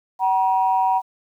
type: tone pair together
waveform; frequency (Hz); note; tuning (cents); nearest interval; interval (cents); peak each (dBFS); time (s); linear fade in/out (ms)
sine; 758 / 955; F#5 / A#5; +42 / +42; major third; 400; -18; 0.19-1.02; 50
effects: tanh soft clip ceiling -8 dBFS + 9-bit